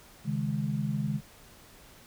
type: chord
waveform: sine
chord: C# suspended second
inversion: none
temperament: equal with one note detuned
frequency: 135.82 / 155.56 / 207.7 Hz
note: C#3 / D#3 / G#3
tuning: -35 / 0 / 0 cents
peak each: -32 dBFS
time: 0.24-1.21 s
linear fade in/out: 50 ms
effects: pink hiss -54 dBFS RMS until 2.06 s